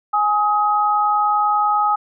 sine tone pair together, 833 / 1263 Hz, G#5 / D#6, +5 / +26 cents, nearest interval perfect fifth, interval 721 cents, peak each -17 dBFS, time 0.13-1.96 s, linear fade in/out 10 ms, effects none

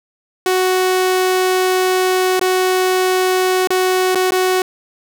sawtooth tone with dropouts, 370.7 Hz, F#4, 3 cents sharp, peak -9 dBFS, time 0.46-4.62 s, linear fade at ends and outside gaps 2 ms, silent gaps 2.395-2.412 / 3.673-3.704 / 4.148-4.155 / 4.308-4.32 s, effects none

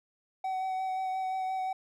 triangle tone with vibrato, 755 Hz, F#5, 35 cents sharp, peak -28 dBFS, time 0.44-1.73 s, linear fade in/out 5 ms, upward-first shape sine, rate 5.7 Hz, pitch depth 15 cents each way, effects none

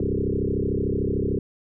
sine tone with frequency modulation, 240 Hz, B3, 49 cents flat, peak -21 dBFS, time 0-1.39 s, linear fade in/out 2 ms, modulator 33.4 Hz, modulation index 6, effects none

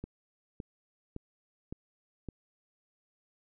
click train, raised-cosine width 3 ms, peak -26 dBFS, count 5, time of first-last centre 0.04-2.287 s, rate 1.78 Hz, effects none

